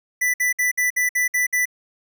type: tone bursts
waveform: square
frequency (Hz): 1983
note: B6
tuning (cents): +7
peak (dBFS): -18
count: 8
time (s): 0.21-1.656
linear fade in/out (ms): 10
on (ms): 130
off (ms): 58
effects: none